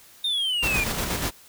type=exponential sweep; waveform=triangle; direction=down; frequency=3701 to 2363 Hz; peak=-21 dBFS; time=0.24-0.84 s; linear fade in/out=5 ms
type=noise with tremolo; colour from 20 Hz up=pink; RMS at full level=-26 dBFS; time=0.62-1.31 s; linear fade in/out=20 ms; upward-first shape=square; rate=8.3 Hz; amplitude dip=35%
effects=white hiss -51 dBFS RMS until 1.48 s